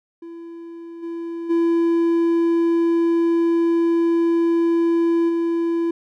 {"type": "tone with level steps", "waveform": "triangle", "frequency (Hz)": 335.8, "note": "E4", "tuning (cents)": 32, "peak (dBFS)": [-31, -24, -13, -16], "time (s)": [0.22, 5.91], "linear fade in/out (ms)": 5, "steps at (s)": [1.02, 1.49, 5.28], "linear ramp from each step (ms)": 20, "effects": []}